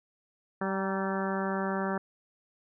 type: harmonic tone with a mistuned harmonic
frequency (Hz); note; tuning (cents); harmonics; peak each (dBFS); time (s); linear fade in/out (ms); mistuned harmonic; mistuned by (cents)
193.3; G3; -24; 1 / 2 / 3 / 4 / 5 / 6 / 7 / 8 / 9; -32 / -35 / -37 / -38 / -39 / -40 / -40 / -41 / -42; 0.61-1.98; 5; 5; -41
effects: none